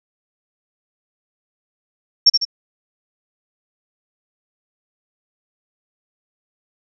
sine tone with echo, 5480 Hz, F8, 34 cents flat, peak -5 dBFS, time 2.26-2.3 s, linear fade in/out 10 ms, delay 76 ms, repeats 2, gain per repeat -6 dB, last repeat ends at 2.452 s, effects none

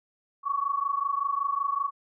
sine tone pair together, 1108.7 / 1134 Hz, C#6 / C#6, 0 / +39 cents, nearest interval unison, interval 39 cents, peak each -28 dBFS, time 0.43-1.91 s, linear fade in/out 50 ms, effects none

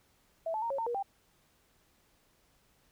sine tone with pitch steps, 656 / 869 / 927 / 549 / 910 / 477.7 / 789 Hz, E5 / A5 / A#5 / C#5 / A#5 / A#4 / G5, -9 / -22 / -10 / -17 / -42 / +42 / +11 cents, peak -31 dBFS, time 0.46-1.027 s, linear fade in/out 5 ms, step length 81 ms, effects pink hiss -69 dBFS RMS until 2.91 s

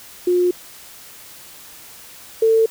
sine tone pair in turn, 357.1 / 447.5 Hz, F4 / A4, +39 / +29 cents, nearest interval major third, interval 390 cents, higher second, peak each -13 / -11 dBFS, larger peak second, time 0.27-0.51 / 2.42-2.66 s, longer neither, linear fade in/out 5 ms, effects white hiss -41 dBFS RMS until 2.7 s

